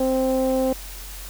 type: tone with low-pass filter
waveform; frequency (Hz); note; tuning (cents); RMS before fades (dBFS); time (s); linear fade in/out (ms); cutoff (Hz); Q
sawtooth; 261.6; C4; 0; -21; 0-0.73; 5; 610; 4.3
effects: added 46 Hz sine -36 dBFS peak until 1.29 s + white hiss -39 dBFS RMS until 1.29 s